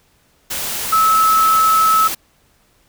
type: tone in noise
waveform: sine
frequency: 1300 Hz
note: E6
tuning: 24 cents flat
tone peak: -10 dBFS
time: 0.92-2.08 s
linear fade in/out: 10 ms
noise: white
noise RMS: -23 dBFS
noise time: 0.5-2.15 s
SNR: +10 dB
effects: pink hiss -57 dBFS RMS until 2.88 s